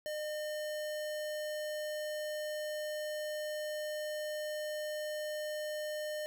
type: tone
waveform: square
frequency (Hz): 607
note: D#5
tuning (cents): -43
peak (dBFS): -37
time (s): 0.06-6.26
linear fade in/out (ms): 0
effects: none